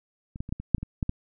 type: clicks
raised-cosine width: 5 ms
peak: -26 / -18 / -25 / -16 / -23 / -7 / -28 / -20 / -14 / -14 dBFS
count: 10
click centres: 0.359 / 0.405 / 0.491 / 0.525 / 0.6 / 0.747 / 0.782 / 0.83 / 1.028 / 1.094 s
effects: none